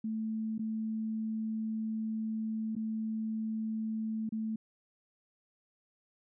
sine tone with dropouts, 220 Hz, A3, in tune, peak -32 dBFS, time 0.04-4.56 s, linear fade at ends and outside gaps 5 ms, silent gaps 0.581-0.592 / 2.753-2.763 / 4.292-4.322 s, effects none

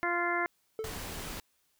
harmonic tone, 347.4 Hz, F4, 9 cents flat, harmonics 1 / 2 / 3 / 4 / 5 / 6, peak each -35 / -35 / -35 / -35 / -35 / -35 dBFS, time 0.03-0.46 s, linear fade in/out 0 ms
triangle tone with exponential decay, 440 Hz, A4, in tune, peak -28 dBFS, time 0.79-1.04 s, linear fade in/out 1 ms, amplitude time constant 54 ms
pink noise, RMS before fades -40 dBFS, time 0.84-1.4 s, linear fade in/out 2 ms
effects white hiss -73 dBFS RMS until 1.79 s

